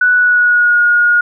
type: tone with pitch glide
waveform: sine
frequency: 1480 to 1437 Hz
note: F#6 to F6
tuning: 0 to +49 cents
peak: -7 dBFS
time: 0.01-1.21 s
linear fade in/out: 5 ms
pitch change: -51 cents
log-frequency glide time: 0.12-0.8 s
effects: none